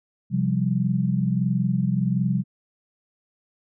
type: chord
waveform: sine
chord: C suspended fourth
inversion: none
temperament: equal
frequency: 130.81 / 174.61 / 196 Hz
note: C3 / F3 / G3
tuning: 0 / 0 / 0 cents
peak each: -24 dBFS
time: 0.3-2.44 s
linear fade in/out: 50 ms
effects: none